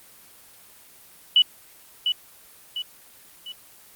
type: tone with echo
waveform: sine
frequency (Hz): 2960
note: F#7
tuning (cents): 0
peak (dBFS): -12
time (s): 1.36-1.42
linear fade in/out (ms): 2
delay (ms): 700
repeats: 3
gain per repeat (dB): -7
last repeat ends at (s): 3.52
effects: white hiss -50 dBFS RMS until 3.95 s + Opus 24 kbps